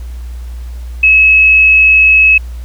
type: tone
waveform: sine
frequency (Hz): 2577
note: E7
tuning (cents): -40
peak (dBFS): -3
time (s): 1.03-2.38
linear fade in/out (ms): 5
effects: added 60 Hz sine -21 dBFS peak until 2.64 s + pink hiss -43 dBFS RMS until 2.64 s